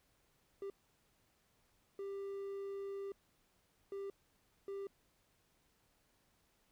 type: tone bursts at uneven times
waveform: triangle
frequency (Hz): 395.3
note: G4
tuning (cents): +15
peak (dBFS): -39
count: 4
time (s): 0.62-0.7 / 1.99-3.12 / 3.92-4.1 / 4.68-4.87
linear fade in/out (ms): 2
effects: pink hiss -75 dBFS RMS until 6.71 s